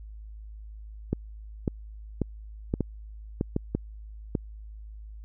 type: clicks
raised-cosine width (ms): 3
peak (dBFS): -12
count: 9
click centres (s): 1.13 / 1.678 / 2.217 / 2.739 / 2.807 / 3.411 / 3.564 / 3.75 / 4.352
effects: added 53 Hz sine -40 dBFS peak until 5.24 s